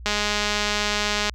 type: click train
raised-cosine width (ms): 0.2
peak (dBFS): -6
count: 258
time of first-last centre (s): 0.06-1.296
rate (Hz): 208
effects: added 60 Hz sine -36 dBFS peak until 1.34 s